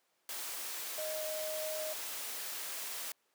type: tone in noise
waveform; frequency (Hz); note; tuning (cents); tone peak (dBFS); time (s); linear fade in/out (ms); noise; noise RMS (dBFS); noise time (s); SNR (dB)
sine; 622.3; D#5; 0; -37; 0.98-1.93; 2; white; -41; 0.29-3.12; +1
effects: pink hiss -75 dBFS RMS until 3.34 s + high-pass 400 Hz 12 dB/octave